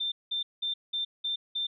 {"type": "tone bursts", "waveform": "sine", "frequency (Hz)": 3578, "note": "A7", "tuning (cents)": 28, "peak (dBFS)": -28, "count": 6, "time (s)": [0, 1.67], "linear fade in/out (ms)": 10, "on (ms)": 120, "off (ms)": 190, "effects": []}